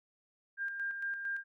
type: tone with tremolo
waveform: sine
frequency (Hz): 1600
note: G6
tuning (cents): +35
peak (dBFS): -33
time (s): 0.57-1.44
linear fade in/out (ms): 50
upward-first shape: square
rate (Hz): 4.4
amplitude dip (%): 45
effects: none